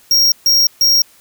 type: tone bursts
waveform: square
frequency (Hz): 5588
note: F8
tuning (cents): 0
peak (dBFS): -9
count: 3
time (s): 0.11-1.02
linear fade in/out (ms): 2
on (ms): 210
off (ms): 140
effects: white hiss -48 dBFS RMS until 1.2 s